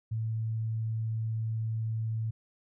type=tone; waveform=sine; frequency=111.5 Hz; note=A2; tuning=23 cents sharp; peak=-29 dBFS; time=0.11-2.31 s; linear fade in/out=10 ms; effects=none